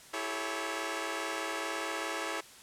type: chord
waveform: 10% pulse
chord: A dominant seventh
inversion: second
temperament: equal with one note detuned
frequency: 329.6 / 392 / 431.2 / 554.4 Hz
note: E4 / G4 / A4 / C#5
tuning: 0 / 0 / -35 / 0 cents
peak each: -30 / -34 / -31 / -31 dBFS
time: 0.13-2.41 s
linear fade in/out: 10 ms
effects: white hiss -53 dBFS RMS until 2.62 s + low-pass 10000 Hz 12 dB/octave